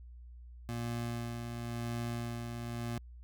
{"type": "tone with tremolo", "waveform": "25% pulse", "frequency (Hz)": 118.2, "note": "A#2", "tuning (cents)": 24, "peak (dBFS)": -31, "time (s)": [0.69, 2.98], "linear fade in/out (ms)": 0, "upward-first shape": "sine", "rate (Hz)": 0.95, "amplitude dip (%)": 40, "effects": ["added 60 Hz sine -48 dBFS peak until 3.23 s"]}